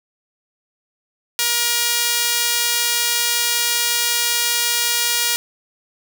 sawtooth tone with high-pass filter, 474.7 Hz, A#4, 31 cents sharp, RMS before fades -19 dBFS, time 1.39-5.36 s, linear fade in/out 0 ms, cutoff 2900 Hz, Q 0.53, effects none

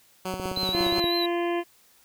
10% pulse tone with tremolo, 186.2 Hz, F#3, 11 cents sharp, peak -20 dBFS, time 0.25-1 s, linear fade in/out 2 ms, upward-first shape sine, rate 5.6 Hz, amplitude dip 50%
click train, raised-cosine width 2 ms, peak -19 dBFS, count 13, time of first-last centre 0.34-1.042 s, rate 17.1 Hz
triangle tone with vibrato, 3993 Hz, B7, 18 cents sharp, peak -25 dBFS, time 0.56-1.26 s, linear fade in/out 5 ms, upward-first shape sine, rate 5.4 Hz, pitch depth 48 cents each way
harmonic tone, 345.2 Hz, F4, 20 cents flat, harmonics 1 / 2 / 3 / 5 / 6 / 7 / 8 / 9, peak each -25 / -31 / -35 / -39 / -41 / -42 / -43 / -44 dBFS, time 0.72-1.64 s, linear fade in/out 50 ms
effects white hiss -59 dBFS RMS until 2.04 s

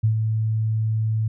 sine tone with ADSR envelope, 110 Hz, A2, in tune, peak -14 dBFS, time 0.03-1.28 s, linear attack 13 ms, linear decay 100 ms, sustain -5 dB, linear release 5 ms, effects none

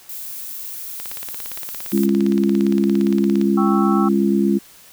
violet noise, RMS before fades -31 dBFS, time 0.09-2.06 s, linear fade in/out 5 ms
click train, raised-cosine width 0.2 ms, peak -15 dBFS, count 43, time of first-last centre 1-3.414 s, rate 17.4 Hz
harmonic tone, 68.3 Hz, C#2, 25 cents flat, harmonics 3 / 4 / 5, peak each -16 / -21 / -19 dBFS, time 1.92-4.59 s, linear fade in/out 20 ms
sine chord, C# diminished, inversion second, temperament equal, 784 / 1108.7 / 1318.5 Hz, G5 / C#6 / E6, 0 / 0 / 0 cents, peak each -25 / -26 / -23 dBFS, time 3.57-4.09 s, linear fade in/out 10 ms
effects white hiss -46 dBFS RMS until 4.92 s

